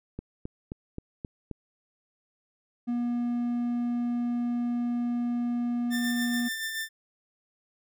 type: click train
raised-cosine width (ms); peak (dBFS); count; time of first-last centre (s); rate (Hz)
3; -22; 6; 0.19-1.513; 3.78
type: tone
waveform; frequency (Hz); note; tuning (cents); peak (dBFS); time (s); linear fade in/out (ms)
triangle; 240.2; B3; -48; -24; 2.87-6.49; 20
type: tone with tremolo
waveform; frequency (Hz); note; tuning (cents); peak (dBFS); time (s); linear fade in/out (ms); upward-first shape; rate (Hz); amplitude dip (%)
sawtooth; 1783; A6; +22; -26; 5.9-6.89; 50; sine; 7; 40
effects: none